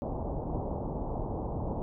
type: low-pass noise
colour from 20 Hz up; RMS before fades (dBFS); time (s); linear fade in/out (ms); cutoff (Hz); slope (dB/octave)
pink; -34; 0.02-1.82; 0; 930; 48
effects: none